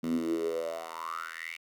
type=tone with high-pass filter sweep; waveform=10% pulse; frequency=82.2 Hz; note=E2; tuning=4 cents flat; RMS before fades=-34 dBFS; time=0.03-1.57 s; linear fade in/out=10 ms; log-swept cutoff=210 to 2400 Hz; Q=9.4; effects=none

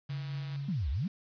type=tone with tremolo; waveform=sine; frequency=140 Hz; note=C#3; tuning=18 cents sharp; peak=-33 dBFS; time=0.09-0.7 s; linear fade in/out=10 ms; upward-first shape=sine; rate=4.6 Hz; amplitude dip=30%
type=click train; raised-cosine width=0.2 ms; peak=-33 dBFS; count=75; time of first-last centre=0.1-0.56 s; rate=161 Hz
type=exponential two-way sweep; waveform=sine; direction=down then up; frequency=216.1 to 60.5 to 216.1 Hz; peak=-29 dBFS; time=0.68-1.08 s; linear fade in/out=10 ms; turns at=0.9 s
effects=resampled to 11025 Hz + 9-bit

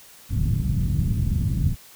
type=low-pass noise; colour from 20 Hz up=white; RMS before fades=-22 dBFS; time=0.29-1.76 s; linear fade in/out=50 ms; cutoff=160 Hz; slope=24 dB/octave; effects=white hiss -48 dBFS RMS until 1.95 s

